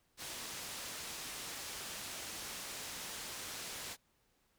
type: low-pass noise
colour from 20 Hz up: white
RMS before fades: -45 dBFS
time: 0.17-3.97 s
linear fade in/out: 50 ms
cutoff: 8500 Hz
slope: 12 dB/octave
effects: pink hiss -75 dBFS RMS until 4.58 s